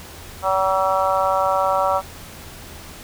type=harmonic tone; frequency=190.4 Hz; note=F#3; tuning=50 cents sharp; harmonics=3 / 4 / 5 / 6 / 7; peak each=-21 / -22 / -23 / -24 / -24 dBFS; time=0.42-2.02 s; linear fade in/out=50 ms; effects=added 83 Hz sine -44 dBFS peak until 3.03 s + pink hiss -39 dBFS RMS until 3.03 s